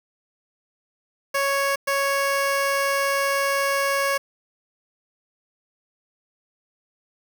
15% pulse tone bursts at uneven times, 554.4 Hz, C#5, in tune, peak -14 dBFS, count 2, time 1.34-1.76 / 1.87-4.18 s, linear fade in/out 10 ms, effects 7-bit

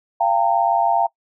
sine tone cluster, 689 / 787 / 914 Hz, F5 / G5 / A#5, -24 / +7 / -34 cents, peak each -19 dBFS, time 0.2-1.07 s, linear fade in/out 10 ms, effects noise-tail reverb RT60 0.1 s tail -23 dB re dry

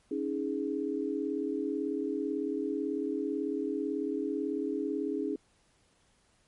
sine chord, C# suspended second, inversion none, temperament equal with one note detuned, 277.2 / 315.3 / 415.3 Hz, C#4 / D#4 / G#4, 0 / +23 / 0 cents, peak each -34 dBFS, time 0.11-5.36 s, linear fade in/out 5 ms, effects pink hiss -68 dBFS RMS until 6.47 s + MP3 48 kbps

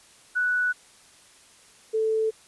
sine tone pair in turn, 1479 / 440.2 Hz, F#6 / A4, -1 / +1 cents, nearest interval octave + major sixth, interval 2098 cents, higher first, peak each -21 dBFS, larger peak neither, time 0.35-0.73 / 1.93-2.31 s, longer neither, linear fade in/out 20 ms, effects white hiss -54 dBFS RMS until 2.47 s + resampled to 24000 Hz

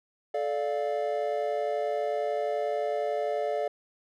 triangle chord, D minor, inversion second, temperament equal with one note detuned, 434.7 / 587.3 / 698.5 Hz, A4 / D5 / F5, -21 / 0 / 0 cents, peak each -30 / -28 / -30 dBFS, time 0.34-3.68 s, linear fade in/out 5 ms, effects none

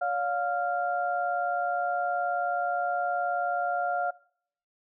sine tone cluster, 571 / 710 / 1390 Hz, D5 / F5 / F6, -49 / +28 / -9 cents, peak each -34 / -27 / -32 dBFS, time 0.01-4.11 s, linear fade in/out 10 ms, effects noise-tail reverb RT60 0.6 s tail -22 dB re dry

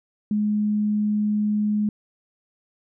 sine tone, 210 Hz, G#3, 19 cents sharp, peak -19 dBFS, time 0.31-1.89 s, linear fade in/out 2 ms, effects none

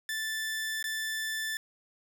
sawtooth tone with dropouts, 1760 Hz, A6, in tune, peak -28 dBFS, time 0.09-1.57 s, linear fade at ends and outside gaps 1 ms, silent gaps 0.827-0.841 s, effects none

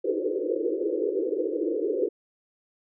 white band-pass noise, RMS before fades -27 dBFS, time 0.04-2.09 s, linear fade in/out 10 ms, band 310 to 510 Hz, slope 96 dB/octave, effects none

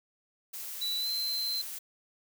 blue noise, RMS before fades -40 dBFS, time 0.53-1.79 s, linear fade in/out 10 ms
triangle tone with pitch glide, 3951 to 4097 Hz, B7 to C8, 0 to -37 cents, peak -29 dBFS, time 0.81-1.62 s, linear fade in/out 10 ms, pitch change +63 cents, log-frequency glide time 0.98-1.08 s
effects none

